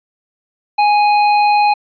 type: tone with hard clipping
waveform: sine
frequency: 830.6 Hz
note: G#5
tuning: in tune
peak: -11 dBFS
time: 0.78-1.74 s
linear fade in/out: 10 ms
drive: 12 dB
effects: resampled to 11025 Hz